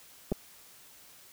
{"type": "clicks", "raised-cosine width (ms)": 2, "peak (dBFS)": -17, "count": 2, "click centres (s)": [0.318, 0.323], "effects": ["white hiss -55 dBFS RMS until 1.32 s"]}